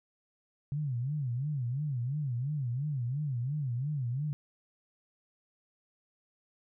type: tone with vibrato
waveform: sine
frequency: 134.3 Hz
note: C3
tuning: 46 cents sharp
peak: -30 dBFS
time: 0.72-4.33 s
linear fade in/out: 0 ms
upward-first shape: sine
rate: 2.9 Hz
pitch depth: 220 cents each way
effects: none